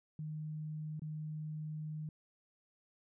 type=tone with dropouts; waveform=sine; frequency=154 Hz; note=D#3; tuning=17 cents flat; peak=-39 dBFS; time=0.19-2.09 s; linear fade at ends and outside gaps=2 ms; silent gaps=0.995-1.019 s; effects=none